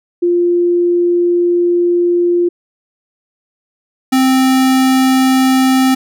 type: tone pair in turn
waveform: sine / square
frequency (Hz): 349.2 / 261.6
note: F4 / C4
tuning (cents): 0 / 0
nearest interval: perfect fourth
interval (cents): 500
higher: first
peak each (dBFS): -9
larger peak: neither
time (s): 0.22-2.49 / 4.12-5.95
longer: first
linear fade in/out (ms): 10
effects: none